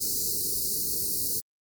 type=band-stop noise; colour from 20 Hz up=white; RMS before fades=-28 dBFS; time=0-1.41 s; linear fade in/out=20 ms; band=490 to 4200 Hz; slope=96 dB/octave; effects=Opus 48 kbps